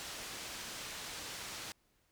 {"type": "low-pass noise", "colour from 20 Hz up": "white", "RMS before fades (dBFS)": -45, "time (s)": [0, 1.72], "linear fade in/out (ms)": 0, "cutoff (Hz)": 6400, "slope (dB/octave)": 12, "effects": ["pink hiss -74 dBFS RMS until 2.11 s"]}